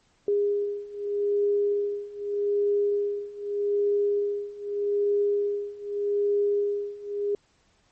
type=beating tone pair; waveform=sine; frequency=407.6 / 408.42 Hz; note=G#4 / G#4; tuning=-32 / -29 cents; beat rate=0.82 Hz; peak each=-27 / -25 dBFS; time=0.28-7.35 s; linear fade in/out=2 ms; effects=pink hiss -65 dBFS RMS until 7.91 s + MP3 32 kbps